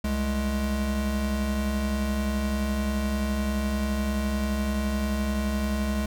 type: tone pair together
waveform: square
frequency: 66.3 / 210.5 Hz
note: C2 / G#3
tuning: +23 / +24 cents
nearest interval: octave + minor sixth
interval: 2001 cents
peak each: -28 dBFS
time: 0.04-6.06 s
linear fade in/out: 5 ms
effects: none